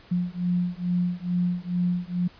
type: beating tone pair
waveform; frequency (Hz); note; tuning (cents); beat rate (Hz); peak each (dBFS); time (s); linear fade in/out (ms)
sine; 176.4 / 178.7; F3 / F3; +18 / +40; 2.3; -26; 0.11-2.28; 10
effects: pink hiss -52 dBFS RMS until 2.39 s + resampled to 11025 Hz